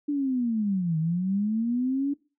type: linear two-way sweep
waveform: sine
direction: down then up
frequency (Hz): 295.9 to 155.56 to 287.5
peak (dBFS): -23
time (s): 0.08-2.14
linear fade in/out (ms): 10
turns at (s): 0.98
effects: noise-tail reverb RT60 0.3 s tail -20 dB re dry